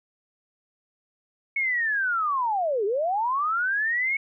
sine linear two-way sweep, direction down then up, 2217 to 383.3 to 2217 Hz, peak -22 dBFS, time 1.56-4.17 s, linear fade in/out 5 ms, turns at 2.85 s, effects none

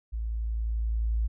sine tone with level ramp, 55.7 Hz, A1, 22 cents sharp, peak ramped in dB -29 to -23 dBFS, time 0.12-1.28 s, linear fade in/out 20 ms, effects none

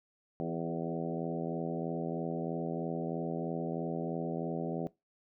harmonic tone with a mistuned harmonic, 83.1 Hz, E2, 15 cents sharp, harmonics 2 / 3 / 4 / 5 / 6 / 7 / 8 / 9, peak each -38 / -40 / -41 / -42 / -43 / -43 / -44 / -45 dBFS, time 0.4-4.87 s, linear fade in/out 0 ms, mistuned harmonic 5, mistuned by -20 cents, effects noise-tail reverb RT60 0.2 s tail -20 dB re dry

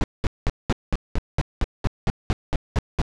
brown noise bursts, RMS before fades -19 dBFS, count 14, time 0.01-3.016 s, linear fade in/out 0 ms, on 29 ms, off 200 ms, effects low-pass 6000 Hz 12 dB/octave

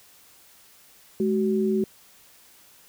sine tone pair together, 211.8 / 377.4 Hz, G#3 / F#4, +34 / +34 cents, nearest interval minor seventh, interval 1000 cents, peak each -23 dBFS, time 1.2-1.84 s, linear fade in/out 2 ms, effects white hiss -54 dBFS RMS until 2.88 s

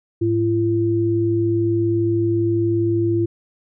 sine tone pair together, 107 / 339.7 Hz, A2 / F4, -48 / -48 cents, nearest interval octave + minor sixth, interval 2000 cents, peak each -21 / -17 dBFS, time 0.21-3.26 s, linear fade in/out 10 ms, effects none

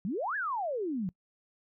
sine exponential two-way sweep, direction up then down, 170.4 to 1760 to 170.4 Hz, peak -30 dBFS, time 0.05-1.09 s, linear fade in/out 0 ms, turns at 0.36 s, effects noise-tail reverb RT60 0.1 s tail -24 dB re dry

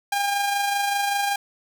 sawtooth tone with amplitude modulation, 805 Hz, G5, 46 cents sharp, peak -16 dBFS, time 0.12-1.36 s, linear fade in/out 5 ms, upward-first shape sine, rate 25.2 Hz, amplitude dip 35%, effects 8-bit

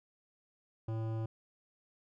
sine tone with hard clipping, 111.7 Hz, A2, 27 cents sharp, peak -36 dBFS, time 0.88-1.26 s, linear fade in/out 5 ms, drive 15 dB, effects none

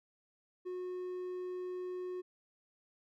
triangle tone, 364 Hz, F#4, 28 cents flat, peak -36 dBFS, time 0.65-2.22 s, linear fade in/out 20 ms, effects none

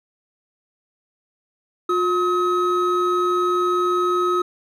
triangle tone pair together, 357.5 / 1274 Hz, F4 / D#6, +41 / +41 cents, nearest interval octave + minor seventh, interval 2200 cents, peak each -18 dBFS, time 1.89-4.42 s, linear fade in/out 5 ms, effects none

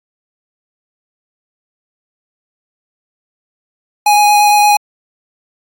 square tone with vibrato, 830.6 Hz, G#5, in tune, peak -7 dBFS, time 4.06-4.77 s, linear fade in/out 5 ms, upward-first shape triangle, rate 8.7 Hz, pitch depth 13 cents each way, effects AAC 64 kbps

